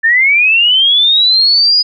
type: linear sweep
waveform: sine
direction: up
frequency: 1760 to 4978 Hz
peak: -6 dBFS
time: 0.03-1.83 s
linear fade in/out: 20 ms
effects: none